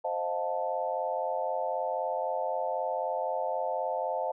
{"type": "chord", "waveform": "sine", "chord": "F dominant seventh", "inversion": "second", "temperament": "equal with one note detuned", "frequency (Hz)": [523.3, 622.3, 706.2, 880], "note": ["C5", "Eb5", "F5", "A5"], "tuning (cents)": [0, 0, 19, 0], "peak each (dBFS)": -34, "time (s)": [0.04, 4.32], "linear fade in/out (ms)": 10, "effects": []}